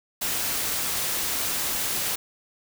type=noise; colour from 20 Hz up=white; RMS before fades=-27 dBFS; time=0.21-2.16 s; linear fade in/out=10 ms; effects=none